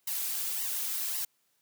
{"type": "noise with flanger", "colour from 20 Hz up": "blue", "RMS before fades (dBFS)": -33, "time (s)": [0.07, 1.25], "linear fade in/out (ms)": 5, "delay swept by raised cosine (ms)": [1, 3.8], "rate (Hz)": 1.8, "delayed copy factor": 0.85, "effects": ["white hiss -73 dBFS RMS until 1.61 s", "high-pass 60 Hz 12 dB/octave"]}